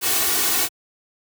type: noise with comb filter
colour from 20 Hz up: white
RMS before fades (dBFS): -20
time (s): 0.01-0.69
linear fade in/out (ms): 50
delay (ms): 2.7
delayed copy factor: +0.7
effects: high-pass 100 Hz 12 dB/octave

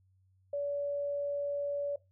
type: tone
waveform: sine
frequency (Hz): 572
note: D5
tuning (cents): -46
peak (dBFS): -31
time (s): 0.53-1.96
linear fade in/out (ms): 5
effects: noise-tail reverb RT60 0.2 s tail -18 dB re dry + added 94 Hz sine -65 dBFS peak until 2.11 s

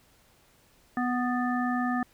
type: harmonic tone with a mistuned harmonic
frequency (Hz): 246.9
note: B3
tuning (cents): 0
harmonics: 1 / 3 / 5 / 7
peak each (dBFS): -27 / -32 / -34 / -35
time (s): 0.97-2.03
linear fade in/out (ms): 2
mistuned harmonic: 7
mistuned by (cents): +34
effects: pink hiss -62 dBFS RMS until 2.13 s

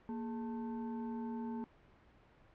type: tone with frequency modulation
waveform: sine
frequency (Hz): 233.1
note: A#3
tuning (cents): 0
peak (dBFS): -38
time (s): 0.09-1.64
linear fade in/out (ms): 0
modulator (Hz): 653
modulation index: 0.63
effects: pink hiss -64 dBFS RMS until 2.54 s + low-pass 2000 Hz 12 dB/octave

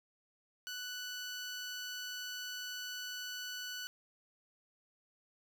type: tone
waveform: 15% pulse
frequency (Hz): 1486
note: F#6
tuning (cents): +7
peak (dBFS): -34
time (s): 0.67-3.87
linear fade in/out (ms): 0
effects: 11-bit

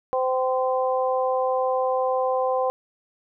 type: harmonic tone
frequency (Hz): 258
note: C4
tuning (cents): -24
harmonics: 2 / 3 / 4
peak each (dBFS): -22 / -26 / -28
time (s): 0.13-2.7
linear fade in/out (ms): 0
effects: none

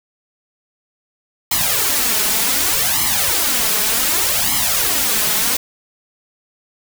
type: noise with flanger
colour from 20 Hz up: white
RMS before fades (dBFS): -17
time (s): 1.51-5.57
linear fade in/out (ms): 5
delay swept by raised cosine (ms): 0.96 to 4.76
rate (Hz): 0.66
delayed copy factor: +0.85
effects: none

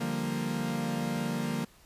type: chord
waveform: 40% pulse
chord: G minor seventh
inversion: second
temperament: equal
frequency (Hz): 146.83 / 174.61 / 196 / 233.1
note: D3 / F3 / G3 / Bb3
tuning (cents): 0 / 0 / 0 / 0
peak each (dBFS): -36 / -35 / -37 / -32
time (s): 0-1.65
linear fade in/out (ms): 10
effects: pink hiss -59 dBFS RMS until 1.85 s + resampled to 32000 Hz

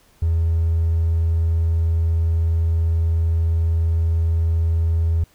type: tone with hard clipping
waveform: triangle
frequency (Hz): 82.3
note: E2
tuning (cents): -2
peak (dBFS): -16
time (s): 0.22-5.24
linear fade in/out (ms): 5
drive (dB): 4
effects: pink hiss -56 dBFS RMS until 5.34 s

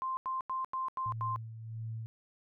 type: tone bursts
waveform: sine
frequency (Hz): 1046.5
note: C6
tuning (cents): 0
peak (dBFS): -32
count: 6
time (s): 0.02-1.36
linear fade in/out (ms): 0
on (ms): 150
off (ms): 88
type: tone with tremolo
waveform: sine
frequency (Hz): 112.3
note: A2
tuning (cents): +36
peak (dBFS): -36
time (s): 1.06-2.06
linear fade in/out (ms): 0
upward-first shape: sine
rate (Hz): 1.5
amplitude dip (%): 55
effects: none

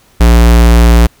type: tone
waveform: square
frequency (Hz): 58.27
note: A#1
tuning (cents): 0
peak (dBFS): -3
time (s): 0.2-1.07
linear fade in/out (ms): 10
effects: pink hiss -47 dBFS RMS until 1.2 s

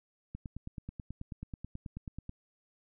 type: click train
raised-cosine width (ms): 5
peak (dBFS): -28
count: 19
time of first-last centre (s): 0.35-2.294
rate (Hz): 9.26
effects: none

